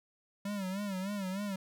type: tone with vibrato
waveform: square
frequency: 195.5 Hz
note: G3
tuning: 4 cents flat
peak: -35 dBFS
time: 0.45-1.56 s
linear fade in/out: 5 ms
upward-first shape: sine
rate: 3.3 Hz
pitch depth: 100 cents each way
effects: none